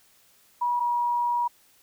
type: tone pair in turn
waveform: sine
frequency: 967 / 959.8 Hz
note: B5 / B5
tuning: -37 / -50 cents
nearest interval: unison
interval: 13 cents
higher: first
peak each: -22 dBFS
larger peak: neither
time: 0.61-0.8 / 0.8-1.48 s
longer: second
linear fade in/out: 10 ms
effects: white hiss -60 dBFS RMS until 1.82 s